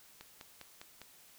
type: click train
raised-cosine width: 0.2 ms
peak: -30 dBFS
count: 5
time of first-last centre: 0.21-1.016 s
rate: 4.96 Hz
effects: white hiss -60 dBFS RMS until 1.38 s